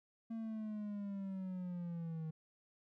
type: linear sweep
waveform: triangle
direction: down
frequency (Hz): 227.9 to 156.9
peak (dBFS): -38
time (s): 0.3-2.31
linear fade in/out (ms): 10
effects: none